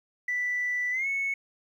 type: tone with pitch glide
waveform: sine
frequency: 1975.5 to 2205 Hz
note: B6 to C#7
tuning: 0 to -10 cents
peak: -25 dBFS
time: 0.28-1.34 s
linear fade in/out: 5 ms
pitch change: +190 cents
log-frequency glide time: 0.91-1.07 s
effects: tanh soft clip ceiling -22 dBFS + 10-bit